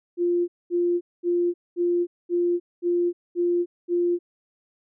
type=tone bursts; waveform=sine; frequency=349.2 Hz; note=F4; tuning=in tune; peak=-19 dBFS; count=8; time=0.17-4.19 s; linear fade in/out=50 ms; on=310 ms; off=220 ms; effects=none